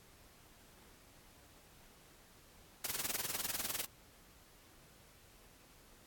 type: noise with tremolo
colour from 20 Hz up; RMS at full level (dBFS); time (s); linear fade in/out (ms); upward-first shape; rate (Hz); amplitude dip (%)
white; -36; 2.84-3.85; 5; sine; 20; 85
effects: pink hiss -62 dBFS RMS until 6.06 s + AAC 64 kbps

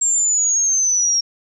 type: linear sweep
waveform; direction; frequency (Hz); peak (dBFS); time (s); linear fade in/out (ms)
sine; down; 7459 to 5550; -14; 0.01-1.21; 10
effects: none

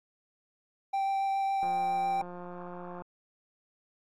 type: tone with vibrato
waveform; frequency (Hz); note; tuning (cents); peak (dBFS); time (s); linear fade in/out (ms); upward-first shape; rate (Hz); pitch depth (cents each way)
triangle; 782; G5; -4; -25; 0.93-2.22; 10; triangle; 7.2; 9
type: click train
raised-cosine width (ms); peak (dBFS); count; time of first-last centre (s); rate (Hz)
1; -30; 247; 1.63-3.02; 177
effects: AAC 48 kbps

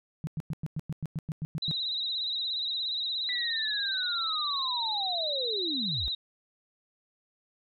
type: tone bursts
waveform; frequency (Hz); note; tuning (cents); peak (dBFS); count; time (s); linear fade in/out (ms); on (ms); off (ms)
sine; 155.56; D#3; 0; -29; 12; 0.24-1.712; 0; 31; 100
type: tone with vibrato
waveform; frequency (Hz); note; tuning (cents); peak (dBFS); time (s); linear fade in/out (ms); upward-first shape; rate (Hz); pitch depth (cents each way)
sine; 3884; B7; -30; -29; 1.62-6.15; 5; sine; 17; 72
type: linear sweep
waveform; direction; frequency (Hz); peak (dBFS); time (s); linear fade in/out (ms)
sine; down; 1997 to 46.25; -33; 3.29-6.08; 0
effects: none

